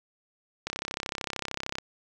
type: click train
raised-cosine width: 0.2 ms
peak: -14 dBFS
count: 38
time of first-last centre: 0.67-1.784 s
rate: 33.2 Hz
effects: none